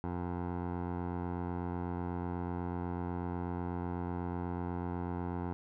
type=tone with low-pass filter; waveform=15% pulse; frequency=88.1 Hz; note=F2; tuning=16 cents sharp; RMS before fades=-37 dBFS; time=0.04-5.53 s; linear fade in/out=0 ms; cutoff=1000 Hz; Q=1.5; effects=none